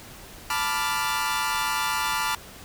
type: chord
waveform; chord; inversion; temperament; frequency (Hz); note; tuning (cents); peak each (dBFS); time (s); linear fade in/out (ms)
sawtooth; B half-diminished seventh; third; equal; 880 / 987.8 / 1174.7 / 1396.9; A5 / B5 / D6 / F6; 0 / 0 / 0 / 0; -26; 0.5-2.35; 2
effects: pink hiss -44 dBFS RMS until 2.64 s